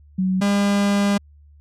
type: tone pair in turn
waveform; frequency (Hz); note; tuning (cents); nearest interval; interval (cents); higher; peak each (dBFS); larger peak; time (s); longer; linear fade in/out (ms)
sine / 45% pulse; 187 / 201.6; F#3 / G3; +19 / +49; minor second; 130; second; -17 / -16; second; 0.18-0.41 / 0.41-1.18; second; 10
effects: added 73 Hz sine -46 dBFS peak until 1.6 s + low-pass 9000 Hz 12 dB/octave